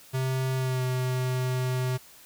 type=tone with pitch glide; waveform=square; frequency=130.81 to 127.82 Hz; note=C3 to C3; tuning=0 to -40 cents; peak=-26 dBFS; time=0.13-1.98 s; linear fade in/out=20 ms; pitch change=-40 cents; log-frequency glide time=0.56-0.82 s; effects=white hiss -52 dBFS RMS until 2.25 s